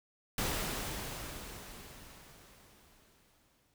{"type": "noise with exponential decay", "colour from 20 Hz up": "pink", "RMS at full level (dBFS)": -33, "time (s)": [0.38, 3.74], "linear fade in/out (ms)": 2, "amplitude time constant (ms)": 730, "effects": []}